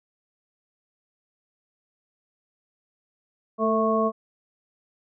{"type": "harmonic tone with a mistuned harmonic", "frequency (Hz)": 220, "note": "A3", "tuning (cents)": 0, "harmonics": [1, 2, 3, 5], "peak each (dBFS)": [-25, -25, -25, -25], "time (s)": [3.58, 4.12], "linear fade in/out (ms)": 50, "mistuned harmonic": 2, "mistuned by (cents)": 27, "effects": []}